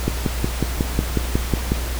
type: click train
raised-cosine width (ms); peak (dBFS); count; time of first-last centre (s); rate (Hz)
3; -5; 10; 0.08-1.719; 5.49
effects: added 60 Hz sine -23 dBFS peak until 1.99 s + pink hiss -30 dBFS RMS until 1.99 s